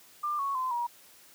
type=tone with pitch steps; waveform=sine; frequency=1194 / 1107.6 / 1027.5 / 953.2 Hz; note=D6 / C#6 / C6 / A#5; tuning=+28 / -2 / -32 / +38 cents; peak=-28 dBFS; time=0.23-0.87 s; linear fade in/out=10 ms; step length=160 ms; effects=white hiss -56 dBFS RMS until 1.34 s + high-pass 100 Hz 12 dB/octave